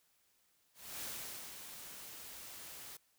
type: noise with ADSR envelope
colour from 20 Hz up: white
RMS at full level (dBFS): -43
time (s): 0.74-2.97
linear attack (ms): 280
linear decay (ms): 500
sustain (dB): -7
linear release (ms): 4
effects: white hiss -74 dBFS RMS until 3.18 s